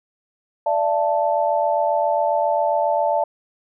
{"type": "chord", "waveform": "sine", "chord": "D suspended second", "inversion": "none", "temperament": "equal with one note detuned", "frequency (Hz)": [587.3, 674.7, 880], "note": ["D5", "E5", "A5"], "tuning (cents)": [0, 40, 0], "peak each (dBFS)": -21, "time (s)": [0.66, 3.24], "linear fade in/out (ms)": 5, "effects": []}